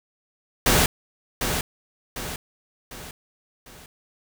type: noise with echo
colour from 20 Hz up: pink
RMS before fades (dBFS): -18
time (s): 0.66-0.86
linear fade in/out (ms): 2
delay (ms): 750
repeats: 4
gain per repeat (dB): -7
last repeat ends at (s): 3.86
effects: none